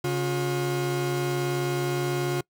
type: tone pair together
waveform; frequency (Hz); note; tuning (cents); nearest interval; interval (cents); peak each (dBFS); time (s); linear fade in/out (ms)
40% pulse; 138.59 / 357; C#3 / F4; 0 / +38; octave + major third; 1638; -27 / -26; 0.04-2.41; 5
effects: noise-tail reverb RT60 0.1 s tail -24 dB re dry